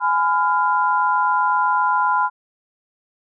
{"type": "chord", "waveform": "sine", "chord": "F diminished", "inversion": "first", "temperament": "just", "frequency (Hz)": [838.1, 1005.8, 1396.9], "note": ["Ab5", "Cb6", "F6"], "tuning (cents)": [16, 31, 0], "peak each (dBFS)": [-22, -17, -22], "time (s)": [0, 2.3], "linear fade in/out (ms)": 50, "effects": []}